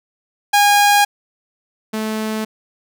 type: tone pair in turn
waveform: sawtooth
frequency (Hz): 818 / 217.7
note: G#5 / A3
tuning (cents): -26 / -18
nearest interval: octave + major seventh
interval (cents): 2292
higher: first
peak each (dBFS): -6 / -16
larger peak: first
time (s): 0.53-1.05 / 1.93-2.45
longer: neither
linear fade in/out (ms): 10
effects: none